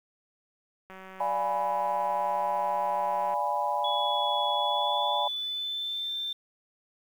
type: click train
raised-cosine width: 0.5 ms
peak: -31 dBFS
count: 462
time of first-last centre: 0.9-3.339 s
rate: 189 Hz
type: chord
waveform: sine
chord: D diminished seventh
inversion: none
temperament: equal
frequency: 587.3 / 698.5 / 830.6 / 987.8 Hz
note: D5 / F5 / Ab5 / Cb6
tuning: 0 / 0 / 0 / 0 cents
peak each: -33 / -35 / -29 / -30 dBFS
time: 1.2-5.28 s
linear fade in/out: 5 ms
type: tone with pitch glide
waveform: sine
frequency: 3390 to 3567 Hz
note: G#7 to A7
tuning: +35 to +23 cents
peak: -30 dBFS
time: 3.84-6.33 s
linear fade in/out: 5 ms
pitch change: +88 cents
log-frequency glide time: 4.52-6.11 s
effects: 9-bit